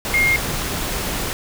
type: tone in noise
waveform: sine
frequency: 2131 Hz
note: C7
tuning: 31 cents sharp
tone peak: -14 dBFS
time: 0.14-0.36 s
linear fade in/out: 0 ms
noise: pink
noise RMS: -24 dBFS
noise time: 0.05-1.33 s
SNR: +7 dB
effects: none